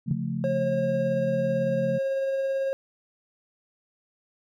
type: chord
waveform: sine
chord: Db augmented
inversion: none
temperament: equal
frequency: 138.59 / 174.61 / 220 Hz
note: Db3 / F3 / A3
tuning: 0 / 0 / 0 cents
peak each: -31 dBFS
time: 0.06-1.99 s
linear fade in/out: 20 ms
type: tone with exponential decay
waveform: sine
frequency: 144.9 Hz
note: D3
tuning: 23 cents flat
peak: -21 dBFS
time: 0.11-0.25 s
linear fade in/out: 2 ms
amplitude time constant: 30 ms
type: tone with tremolo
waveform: triangle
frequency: 540 Hz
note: C#5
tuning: 45 cents flat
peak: -21 dBFS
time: 0.44-2.73 s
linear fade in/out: 0 ms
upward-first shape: triangle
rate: 18 Hz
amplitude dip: 25%
effects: none

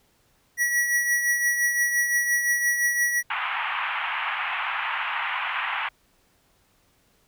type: tone with tremolo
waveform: square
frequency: 1930 Hz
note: B6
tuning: 40 cents flat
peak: -19 dBFS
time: 0.57-3.23 s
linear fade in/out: 50 ms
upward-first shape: triangle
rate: 5.8 Hz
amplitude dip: 55%
type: band-pass noise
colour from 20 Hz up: pink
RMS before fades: -28 dBFS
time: 3.3-5.89 s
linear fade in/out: 5 ms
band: 830 to 2900 Hz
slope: 48 dB/octave
effects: pink hiss -64 dBFS RMS until 7.27 s

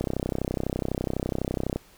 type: click train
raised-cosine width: 2 ms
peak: -13 dBFS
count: 57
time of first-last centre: 0.01-1.76 s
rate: 32 Hz
effects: pink hiss -55 dBFS RMS until 1.97 s

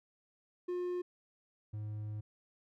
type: tone pair in turn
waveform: triangle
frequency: 357.2 / 106.2 Hz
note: F4 / G#2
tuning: +39 / +39 cents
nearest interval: octave + major sixth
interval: 2100 cents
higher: first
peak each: -32 / -36 dBFS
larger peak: first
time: 0.68-1.02 / 1.73-2.21 s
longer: second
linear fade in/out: 10 ms
effects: none

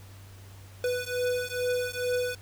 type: beating tone pair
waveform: square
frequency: 493.9 / 496.2 Hz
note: B4 / B4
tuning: 0 / +8 cents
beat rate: 2.3 Hz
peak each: -31 dBFS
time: 0.84-2.35 s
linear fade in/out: 2 ms
effects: added 97 Hz sine -46 dBFS peak until 2.41 s + pink hiss -54 dBFS RMS until 2.41 s

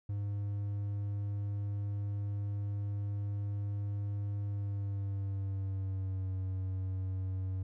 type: tone with pitch glide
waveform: triangle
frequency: 101.6 to 94.25 Hz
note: G#2 to F#2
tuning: -38 to +32 cents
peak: -31 dBFS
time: 0.09-7.63 s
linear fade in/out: 5 ms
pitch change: -130 cents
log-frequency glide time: 4.45-6.32 s
effects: none

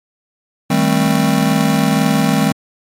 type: chord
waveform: square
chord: A half-diminished seventh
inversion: second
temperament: just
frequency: 158.4 / 198 / 220 / 264 Hz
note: Eb3 / G3 / A3 / C4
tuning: +31 / +18 / 0 / +16 cents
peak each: -18 dBFS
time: 0.7-2.52 s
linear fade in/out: 5 ms
effects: MP3 64 kbps

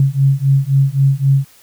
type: beating tone pair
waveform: sine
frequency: 135.2 / 139 Hz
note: C#3 / C#3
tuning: -43 / +5 cents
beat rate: 3.8 Hz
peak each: -13 dBFS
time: 0-1.45 s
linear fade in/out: 2 ms
effects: white hiss -47 dBFS RMS until 1.62 s

